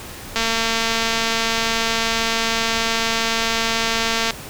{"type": "click train", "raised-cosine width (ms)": 0.2, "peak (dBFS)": -3, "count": 897, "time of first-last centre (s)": [0.36, 4.307], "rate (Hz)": 227, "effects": ["pink hiss -35 dBFS RMS until 4.49 s"]}